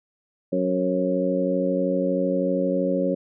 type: harmonic tone with a mistuned harmonic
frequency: 92.7 Hz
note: F#2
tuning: 4 cents sharp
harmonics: 2 / 3 / 4 / 5 / 6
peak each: -26 / -26 / -30 / -30 / -24 dBFS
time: 0.52-3.15 s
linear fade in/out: 10 ms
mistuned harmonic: 6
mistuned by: -30 cents
effects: none